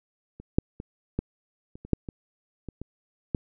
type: clicks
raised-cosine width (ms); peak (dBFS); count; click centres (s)
3; -29 / -6 / -23 / -13 / -30 / -28 / -7 / -22 / -23 / -23 / -12; 11; 0.4 / 0.585 / 0.801 / 1.19 / 1.755 / 1.85 / 1.933 / 2.088 / 2.687 / 2.816 / 3.348
effects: none